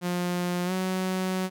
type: tone with pitch glide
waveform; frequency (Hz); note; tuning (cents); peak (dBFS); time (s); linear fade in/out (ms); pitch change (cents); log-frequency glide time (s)
sawtooth; 177.4 to 186.43; F3 to F#3; +27 to +13; -22; 0.01-1.5; 50; +86; 0.65-0.72
effects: none